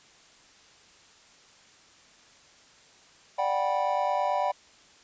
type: chord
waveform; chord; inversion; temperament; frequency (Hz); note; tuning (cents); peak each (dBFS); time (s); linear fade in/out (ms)
triangle; G major seventh; second; just; 588 / 735 / 784 / 980; D5 / F#5 / G5 / B5; +2 / -12 / 0 / -14; -28; 3.38-4.52; 10
effects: white hiss -56 dBFS RMS until 5.03 s + resampled to 16000 Hz